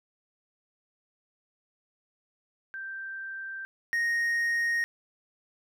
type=tone pair in turn; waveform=sine / triangle; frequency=1568 / 1864.7 Hz; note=G6 / A#6; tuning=0 / 0 cents; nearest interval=minor third; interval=300 cents; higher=second; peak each=-35 / -23 dBFS; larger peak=second; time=2.74-3.65 / 3.93-4.84 s; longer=neither; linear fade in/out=0 ms; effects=none